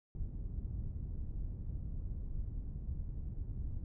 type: low-pass noise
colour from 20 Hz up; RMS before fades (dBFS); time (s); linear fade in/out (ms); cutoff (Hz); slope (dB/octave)
pink; -40; 0.15-3.84; 2; 110; 12
effects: none